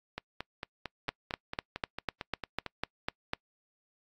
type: two click trains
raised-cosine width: 0.3 ms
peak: -14 / -20 dBFS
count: 10 / 12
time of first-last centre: 1.09-3.334 / 0.18-2.663 s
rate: 4.01 / 4.43 Hz
effects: noise-tail reverb RT60 0.1 s tail -26 dB re dry + AAC 64 kbps